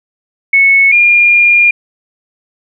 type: tone pair in turn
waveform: sine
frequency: 2204 / 2412 Hz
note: C#7 / D7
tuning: -11 / +46 cents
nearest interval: major second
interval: 157 cents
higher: second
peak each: -4 dBFS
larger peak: neither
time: 0.53-0.92 / 0.92-1.71 s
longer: second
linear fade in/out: 5 ms
effects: none